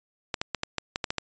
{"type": "clicks", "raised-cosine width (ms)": 0.2, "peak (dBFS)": -10, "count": 9, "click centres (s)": [0.342, 0.415, 0.547, 0.634, 0.783, 0.959, 1.042, 1.105, 1.183], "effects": ["resampled to 16000 Hz"]}